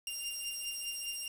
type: beating tone pair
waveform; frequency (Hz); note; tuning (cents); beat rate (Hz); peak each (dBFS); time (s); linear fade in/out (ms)
15% pulse; 2794 / 2798.9; F7 / F7; 0 / +3; 4.9; -32 / -35; 0.07-1.28; 2
effects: 9-bit